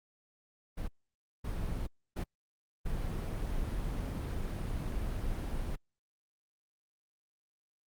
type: noise bursts at uneven times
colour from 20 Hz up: brown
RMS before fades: -35 dBFS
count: 4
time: 0.77-0.88 / 1.44-1.87 / 2.16-2.24 / 2.85-5.76 s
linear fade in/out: 10 ms
effects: Opus 32 kbps